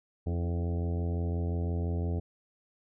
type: harmonic tone with a mistuned harmonic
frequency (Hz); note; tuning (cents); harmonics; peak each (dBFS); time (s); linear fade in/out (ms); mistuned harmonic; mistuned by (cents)
85.8; F2; -30; 1 / 2 / 3 / 4 / 5 / 6 / 7 / 8 / 9; -29 / -37 / -41 / -43 / -42 / -49 / -49 / -50 / -52; 0.26-2.2; 10; 4; -38
effects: none